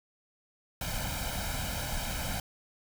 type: noise with comb filter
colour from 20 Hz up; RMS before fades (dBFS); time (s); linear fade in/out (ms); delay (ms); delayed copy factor
pink; -34; 0.81-2.4; 2; 1.3; +0.8
effects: none